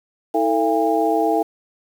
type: tone cluster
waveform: sine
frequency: 322.5 / 445.6 / 680 / 808 Hz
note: E4 / A4 / F5 / G#5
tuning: -38 / +22 / -46 / -48 cents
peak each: -21 dBFS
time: 0.34-1.43 s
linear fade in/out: 10 ms
effects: 7-bit